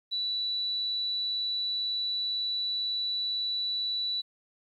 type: tone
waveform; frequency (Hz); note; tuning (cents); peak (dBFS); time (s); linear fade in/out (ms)
sine; 3951; B7; 0; -28; 0.11-4.22; 20
effects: 11-bit